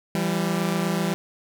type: tone pair together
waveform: sawtooth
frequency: 168.13 / 196 Hz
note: E3 / G3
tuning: +34 / 0 cents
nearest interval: minor third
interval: 266 cents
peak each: -21 dBFS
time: 0.15-1.14 s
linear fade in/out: 0 ms
effects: none